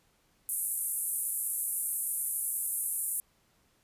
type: band-pass noise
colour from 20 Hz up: pink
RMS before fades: -33 dBFS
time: 0.49-3.2 s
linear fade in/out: 0 ms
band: 9100 to 13000 Hz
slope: 48 dB/octave
effects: pink hiss -69 dBFS RMS until 3.83 s + resampled to 32000 Hz